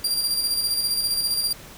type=tone with tremolo; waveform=sawtooth; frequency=4755 Hz; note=D8; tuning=21 cents sharp; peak=-17 dBFS; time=0.04-1.53 s; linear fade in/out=5 ms; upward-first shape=square; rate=15 Hz; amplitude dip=40%; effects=pink hiss -43 dBFS RMS until 1.77 s